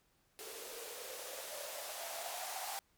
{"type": "noise with band-pass filter sweep", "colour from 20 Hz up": "violet", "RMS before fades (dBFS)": -45, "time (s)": [0.39, 2.79], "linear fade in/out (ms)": 0, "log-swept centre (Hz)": [410, 790], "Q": 7.5, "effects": ["pink hiss -74 dBFS RMS until 2.97 s"]}